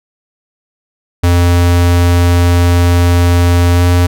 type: tone with pitch glide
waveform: square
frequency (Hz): 87.31 to 88.22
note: F2 to F2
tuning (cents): 0 to +18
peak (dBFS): -7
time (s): 1.23-4.07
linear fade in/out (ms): 10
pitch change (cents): +18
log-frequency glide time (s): 3.73-3.84
effects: none